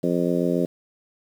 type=harmonic tone; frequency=87.31 Hz; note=F2; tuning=in tune; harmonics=2 / 3 / 4 / 5 / 6 / 7; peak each=-25 / -25 / -26 / -28 / -28 / -30 dBFS; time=0.03-0.66 s; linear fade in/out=10 ms; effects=8-bit